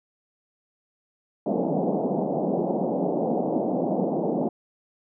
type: band-pass noise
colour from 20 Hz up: pink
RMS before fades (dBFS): -25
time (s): 1.46-4.49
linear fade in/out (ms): 5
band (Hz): 170 to 780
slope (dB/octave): 48
effects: none